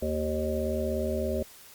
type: harmonic tone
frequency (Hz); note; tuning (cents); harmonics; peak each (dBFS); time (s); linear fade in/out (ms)
77; D#2; -17; 1 / 3 / 5 / 7 / 8; -33 / -33 / -33 / -33 / -33; 0.02-1.43; 5
effects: white hiss -51 dBFS RMS until 1.74 s + Opus 48 kbps